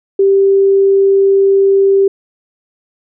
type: tone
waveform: sine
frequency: 392 Hz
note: G4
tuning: in tune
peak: -6 dBFS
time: 0.19-2.08 s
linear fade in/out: 5 ms
effects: none